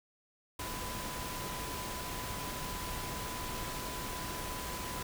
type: tone in noise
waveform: sine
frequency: 1000 Hz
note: B5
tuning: 21 cents sharp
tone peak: -44 dBFS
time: 0.59-5.03 s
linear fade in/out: 5 ms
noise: pink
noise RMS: -40 dBFS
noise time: 0.59-5.03 s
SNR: -7 dB
effects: none